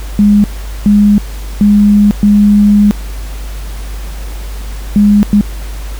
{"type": "tone bursts at uneven times", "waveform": "sine", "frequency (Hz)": 206.2, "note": "G#3", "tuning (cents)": -12, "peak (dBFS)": -3, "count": 6, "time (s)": [[0.19, 0.44], [0.86, 1.18], [1.61, 2.11], [2.23, 2.91], [4.96, 5.23], [5.33, 5.41]], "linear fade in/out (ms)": 0, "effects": ["added 50 Hz sine -19 dBFS peak until 5.99 s", "pink hiss -32 dBFS RMS until 5.99 s"]}